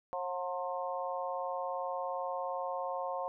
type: harmonic tone with a mistuned harmonic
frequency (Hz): 180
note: F#3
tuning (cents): -47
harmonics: 3 / 4 / 5 / 6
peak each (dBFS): -38 / -39 / -40 / -41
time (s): 0.13-3.28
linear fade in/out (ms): 0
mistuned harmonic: 6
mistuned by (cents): -28
effects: none